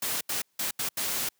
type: noise bursts at uneven times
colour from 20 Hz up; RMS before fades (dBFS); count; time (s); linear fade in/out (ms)
white; -30; 5; 0.02-0.21 / 0.29-0.42 / 0.59-0.71 / 0.79-0.89 / 0.97-1.29; 5
effects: white hiss -72 dBFS RMS until 1.39 s + high-pass 100 Hz 12 dB/octave